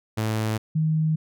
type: tone pair in turn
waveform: sawtooth / sine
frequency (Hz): 109.5 / 157.2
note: A2 / D#3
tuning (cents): -8 / +18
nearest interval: tritone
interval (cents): 626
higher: second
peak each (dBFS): -19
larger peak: neither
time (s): 0.17-0.58 / 0.75-1.16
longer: neither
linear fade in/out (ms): 10
effects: none